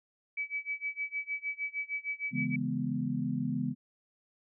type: tone with tremolo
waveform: sine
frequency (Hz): 2290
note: D7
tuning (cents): -44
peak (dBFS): -30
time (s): 0.37-2.56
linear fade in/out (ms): 5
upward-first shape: sine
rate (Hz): 6.5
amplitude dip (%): 95
type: chord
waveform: sine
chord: C# minor seventh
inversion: none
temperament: equal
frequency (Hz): 138.59 / 164.81 / 207.7 / 246.9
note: C#3 / E3 / G#3 / B3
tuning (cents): 0 / 0 / 0 / 0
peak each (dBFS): -36 / -37 / -36 / -33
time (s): 2.31-3.75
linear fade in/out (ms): 50
effects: none